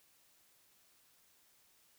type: silence
effects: white hiss -69 dBFS RMS until 1.98 s